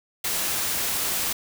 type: noise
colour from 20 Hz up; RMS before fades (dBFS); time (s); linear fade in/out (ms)
white; -26; 0.24-1.33; 5
effects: none